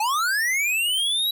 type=linear sweep; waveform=square; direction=up; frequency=823 to 3922 Hz; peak=-21 dBFS; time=0-1.31 s; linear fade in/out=5 ms; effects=none